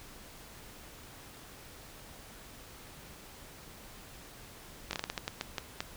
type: slowing click train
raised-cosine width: 0.2 ms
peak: -16 dBFS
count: 11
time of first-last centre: 4.91-5.805 s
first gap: 21 ms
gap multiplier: 1.3
effects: pink hiss -51 dBFS RMS until 5.96 s